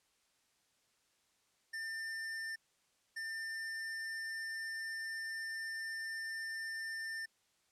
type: tone bursts at uneven times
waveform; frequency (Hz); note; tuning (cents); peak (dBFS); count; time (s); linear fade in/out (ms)
square; 1796; A6; +35; -40; 2; 1.73-2.56 / 3.16-7.26; 10
effects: white hiss -75 dBFS RMS until 7.71 s + low-pass 9000 Hz 12 dB/octave